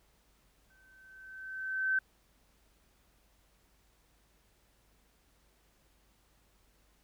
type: tone with exponential growth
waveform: sine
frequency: 1539 Hz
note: G6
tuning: 32 cents flat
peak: -25 dBFS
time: 0.7-1.99 s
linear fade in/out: 5 ms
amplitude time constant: 280 ms
effects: added 50 Hz sine -70 dBFS peak until 7.03 s + pink hiss -70 dBFS RMS until 7.03 s